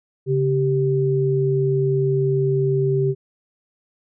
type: tone pair together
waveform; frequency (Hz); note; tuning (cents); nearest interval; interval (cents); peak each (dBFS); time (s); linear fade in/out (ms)
sine; 138.59 / 389.7; C#3 / G4; 0 / -10; octave + tritone; 1790; -19; 0.26-3.15; 50
effects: none